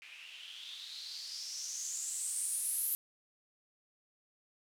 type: noise with low-pass filter sweep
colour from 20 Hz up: violet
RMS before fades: -40 dBFS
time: 0.02-2.95 s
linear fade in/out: 0 ms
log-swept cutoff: 2400 to 12000 Hz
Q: 6.3
effects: none